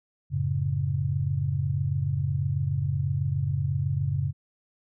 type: chord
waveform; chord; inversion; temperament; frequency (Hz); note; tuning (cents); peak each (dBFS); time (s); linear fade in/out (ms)
sine; F# minor; none; just; 92.5 / 111 / 138.75; F#2 / A2 / C#3; 0 / +16 / +2; -29 / -31 / -26; 0.3-4.33; 50
effects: none